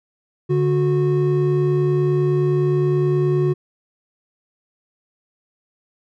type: tone pair together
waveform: triangle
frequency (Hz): 145.1 / 365.6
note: D3 / F#4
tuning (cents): -21 / -21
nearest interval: octave + major third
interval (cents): 1600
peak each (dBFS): -16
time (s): 0.49-3.54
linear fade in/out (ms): 20
effects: none